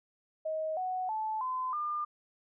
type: tone with pitch steps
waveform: sine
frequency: 630 / 740.6 / 870.6 / 1023.4 / 1203.1 Hz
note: D#5 / F#5 / A5 / C6 / D6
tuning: +21 / +1 / -19 / -39 / +41 cents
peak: -31 dBFS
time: 0.45-2.05 s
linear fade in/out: 10 ms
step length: 320 ms
effects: none